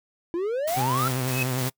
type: exponential sweep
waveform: triangle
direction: up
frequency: 329.6 to 1380 Hz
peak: -22 dBFS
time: 0.34-1.08 s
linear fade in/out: 0 ms
type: noise with tremolo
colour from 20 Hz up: white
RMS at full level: -33 dBFS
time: 0.67-1.7 s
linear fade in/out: 10 ms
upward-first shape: square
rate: 3.3 Hz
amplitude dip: 35%
type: tone with vibrato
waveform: sawtooth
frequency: 128.4 Hz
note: C3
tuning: 32 cents flat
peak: -21 dBFS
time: 0.76-1.7 s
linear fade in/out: 20 ms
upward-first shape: sine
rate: 10 Hz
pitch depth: 49 cents each way
type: tone with exponential growth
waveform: sine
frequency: 2568 Hz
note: E7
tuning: 46 cents flat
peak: -22 dBFS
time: 1.22-1.43 s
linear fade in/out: 5 ms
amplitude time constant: 45 ms
effects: noise-tail reverb RT60 0.1 s tail -24 dB re dry